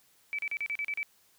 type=tone bursts; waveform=sine; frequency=2306 Hz; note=D7; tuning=32 cents flat; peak=-30 dBFS; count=8; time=0.33-1.03 s; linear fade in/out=0 ms; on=56 ms; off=36 ms; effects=white hiss -65 dBFS RMS until 1.38 s